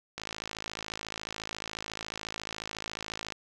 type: click train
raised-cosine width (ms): 0.2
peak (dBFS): -18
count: 171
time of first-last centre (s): 0.18-3.322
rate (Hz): 54.1
effects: none